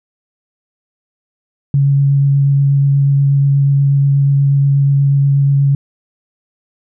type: tone with vibrato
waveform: sine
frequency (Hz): 139.6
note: C#3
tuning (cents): +13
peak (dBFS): -8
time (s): 1.74-5.75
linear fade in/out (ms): 2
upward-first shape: triangle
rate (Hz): 8.3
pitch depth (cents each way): 12
effects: none